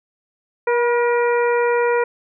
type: harmonic tone with a mistuned harmonic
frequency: 477 Hz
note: A#4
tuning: 40 cents sharp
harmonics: 1 / 2 / 3 / 4 / 5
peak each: -16 / -22 / -26 / -28 / -30 dBFS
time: 0.67-2.04 s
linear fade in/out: 5 ms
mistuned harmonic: 2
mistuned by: +25 cents
effects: none